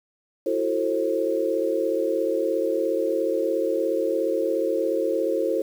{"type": "chord", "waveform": "sine", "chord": "F# half-diminished seventh", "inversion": "third", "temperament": "just", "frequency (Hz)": [333, 370, 444, 532.8], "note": ["E4", "F#4", "A4", "C5"], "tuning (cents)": [18, 0, 16, 31], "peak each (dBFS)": [-27, -29, -26, -25], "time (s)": [0.46, 5.62], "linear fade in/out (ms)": 5, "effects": ["8-bit"]}